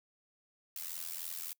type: noise with amplitude modulation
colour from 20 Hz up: blue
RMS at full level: -38 dBFS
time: 0.76-1.53 s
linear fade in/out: 2 ms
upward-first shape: sine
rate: 83.4 Hz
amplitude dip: 85%
effects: noise-tail reverb RT60 0.1 s tail -25 dB re dry